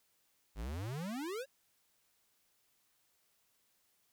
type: exponential sweep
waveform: square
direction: up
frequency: 47.75 to 568 Hz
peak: -39 dBFS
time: 0.55-1.46 s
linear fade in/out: 50 ms
effects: white hiss -75 dBFS RMS until 4.12 s